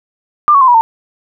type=tone with pitch steps; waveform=sine; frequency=1193 / 1113.1 / 1038.6 / 969 / 904.1 Hz; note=D6 / C#6 / C6 / B5 / A5; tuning=+27 / +7 / -13 / -33 / +47 cents; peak=-4 dBFS; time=0.48-0.81 s; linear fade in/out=0 ms; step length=66 ms; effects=none